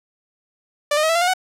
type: tone with pitch steps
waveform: sawtooth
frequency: 587.3 / 610.8 / 635.3 / 660.7 / 687.2 / 714.7 / 743.4 Hz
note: D5 / D#5 / D#5 / E5 / F5 / F5 / F#5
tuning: 0 / -32 / +36 / +4 / -28 / +40 / +8 cents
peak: -12 dBFS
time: 0.91-1.337 s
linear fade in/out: 5 ms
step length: 61 ms
effects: low-pass 11000 Hz 12 dB/octave + 9-bit